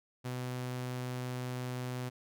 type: tone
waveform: sawtooth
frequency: 125.7 Hz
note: B2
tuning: 31 cents sharp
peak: -32 dBFS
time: 0.24-2.1 s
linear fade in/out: 20 ms
effects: none